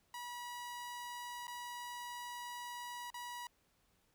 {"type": "tone with dropouts", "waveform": "sawtooth", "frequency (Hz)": 969, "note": "B5", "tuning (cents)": -33, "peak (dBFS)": -40, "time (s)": [0.14, 3.47], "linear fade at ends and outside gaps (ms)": 2, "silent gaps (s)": [[1.47, 1.479], [3.103, 3.142]], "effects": ["pink hiss -75 dBFS RMS until 4.14 s"]}